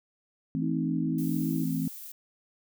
sine chord, A minor, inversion second, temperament equal, 164.81 / 220 / 261.6 Hz, E3 / A3 / C4, 0 / 0 / 0 cents, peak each -30 / -34 / -30 dBFS, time 0.55-1.88 s, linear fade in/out 0 ms
sine tone with vibrato, 311.1 Hz, D#4, in tune, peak -32 dBFS, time 0.61-1.65 s, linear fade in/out 20 ms, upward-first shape sine, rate 2.4 Hz, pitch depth 35 cents each way
violet noise, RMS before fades -43 dBFS, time 1.18-2.12 s, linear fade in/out 5 ms
effects none

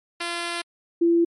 5% pulse / sine tone pair in turn, 343.4 / 338.7 Hz, F4 / E4, -29 / +47 cents, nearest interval unison, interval 24 cents, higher first, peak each -15 dBFS, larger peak neither, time 0.2-0.62 / 1.01-1.25 s, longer first, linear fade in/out 10 ms, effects MP3 48 kbps

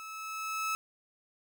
30% pulse tone with level ramp, 1300 Hz, E6, 24 cents flat, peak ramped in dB -40 to -27 dBFS, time 0-0.75 s, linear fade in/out 0 ms, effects none

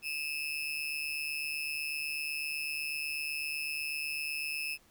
35% pulse tone with amplitude modulation, 2597 Hz, E7, 26 cents flat, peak -29 dBFS, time 0.02-4.78 s, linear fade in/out 50 ms, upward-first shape sine, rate 148 Hz, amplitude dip 75%, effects pink hiss -64 dBFS RMS until 4.9 s

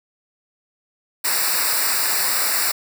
white noise with comb filter, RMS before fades -20 dBFS, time 1.24-2.72 s, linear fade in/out 10 ms, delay 0.31 ms, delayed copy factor -1, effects none

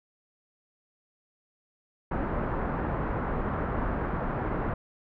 pink low-pass noise, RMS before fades -30 dBFS, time 2.11-4.74 s, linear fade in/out 5 ms, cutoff 1500 Hz, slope 24 dB/octave, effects none

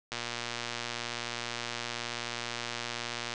click train, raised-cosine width 0.2 ms, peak -17 dBFS, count 384, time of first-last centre 0.12-3.338 s, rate 119 Hz, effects resampled to 22050 Hz + 9-bit

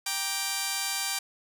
5% pulse chord, G minor, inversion none, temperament just, 784 / 940.8 / 1176 Hz, G5 / Bb5 / D6, 0 / +16 / +2 cents, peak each -20 / -25 / -24 dBFS, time 0.06-1.19 s, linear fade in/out 5 ms, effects none

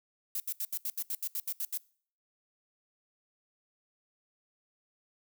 violet noise bursts, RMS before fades -34 dBFS, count 12, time 0.35-1.775 s, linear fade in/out 2 ms, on 50 ms, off 75 ms, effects noise-tail reverb RT60 0.5 s tail -23 dB re dry

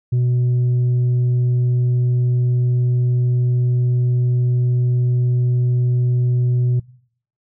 sine tone, 123.47 Hz, B2, in tune, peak -11 dBFS, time 0.12-6.8 s, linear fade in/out 10 ms, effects noise-tail reverb RT60 0.6 s tail -23 dB re dry + tanh soft clip ceiling -13 dBFS

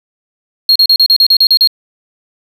triangle tone bursts, 4261 Hz, C8, 31 cents sharp, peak -3 dBFS, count 10, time 0.69-1.674 s, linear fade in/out 2 ms, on 66 ms, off 36 ms, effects none

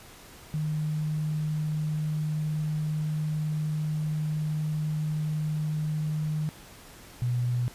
sine tone pair in turn, 153.5 / 122.54 Hz, D#3 / B2, -23 / -13 cents, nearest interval major third, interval 390 cents, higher first, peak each -26 / -24 dBFS, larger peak second, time 0.54-6.49 / 7.22-7.68 s, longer first, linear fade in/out 0 ms, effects pink hiss -49 dBFS RMS until 7.74 s + resampled to 32000 Hz

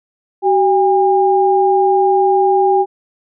sine tone pair together, 380.9 / 807 Hz, G4 / G#5, -50 / -50 cents, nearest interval octave + minor second, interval 1300 cents, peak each -12 dBFS, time 0.42-2.86 s, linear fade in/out 50 ms, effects none

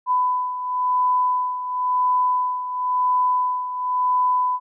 sine beating tone pair, 1000 / 1000.96 Hz, B5 / B5, +21 / +23 cents, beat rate 0.96 Hz, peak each -19 / -25 dBFS, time 0.06-4.6 s, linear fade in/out 50 ms, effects none

